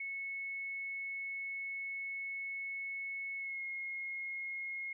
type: tone with pitch glide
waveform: sine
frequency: 2200 to 2156 Hz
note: C#7 to C#7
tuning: -14 to -49 cents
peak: -38 dBFS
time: 0-4.93 s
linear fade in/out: 5 ms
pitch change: -35 cents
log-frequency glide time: 3.37-3.63 s
effects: none